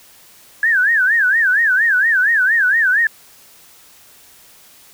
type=tone with vibrato; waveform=sine; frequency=1661.2 Hz; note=G#6; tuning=in tune; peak=-11 dBFS; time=0.63-3.07 s; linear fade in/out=2 ms; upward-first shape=sine; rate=4.3 Hz; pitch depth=210 cents each way; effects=white hiss -46 dBFS RMS until 4.93 s